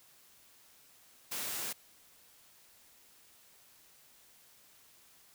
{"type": "high-pass noise", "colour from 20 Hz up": "white", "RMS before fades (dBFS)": -38, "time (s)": [1.31, 1.73], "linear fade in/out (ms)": 10, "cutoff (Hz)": 120, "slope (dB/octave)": 12, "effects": ["white hiss -62 dBFS RMS until 5.34 s"]}